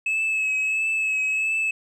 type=tone with vibrato; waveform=sine; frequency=2590 Hz; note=E7; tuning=31 cents flat; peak=-18 dBFS; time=0.06-1.71 s; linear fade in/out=5 ms; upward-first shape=triangle; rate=1.5 Hz; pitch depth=31 cents each way; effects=tanh soft clip ceiling -20 dBFS